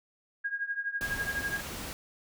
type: tone with tremolo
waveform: sine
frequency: 1633 Hz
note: G#6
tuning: 30 cents flat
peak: -27 dBFS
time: 0.44-1.61 s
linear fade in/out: 10 ms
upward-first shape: triangle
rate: 12 Hz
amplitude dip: 90%
type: noise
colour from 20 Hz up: pink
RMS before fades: -39 dBFS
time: 1.01-1.93 s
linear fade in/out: 0 ms
effects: none